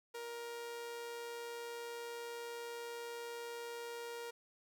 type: tone with amplitude modulation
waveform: sawtooth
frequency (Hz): 470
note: A#4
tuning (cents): +14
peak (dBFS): -38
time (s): 0.14-4.31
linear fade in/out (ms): 10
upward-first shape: sine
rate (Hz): 130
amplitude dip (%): 30
effects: none